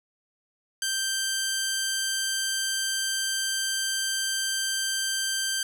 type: tone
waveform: 10% pulse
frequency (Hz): 1568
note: G6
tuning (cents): 0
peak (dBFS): -17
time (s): 0.82-5.63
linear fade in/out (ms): 2
effects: none